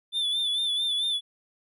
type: tone with vibrato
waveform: triangle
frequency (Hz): 3508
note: A7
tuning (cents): -6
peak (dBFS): -23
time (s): 0.12-1.21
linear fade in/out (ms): 50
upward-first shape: sine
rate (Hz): 4.5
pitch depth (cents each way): 54
effects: none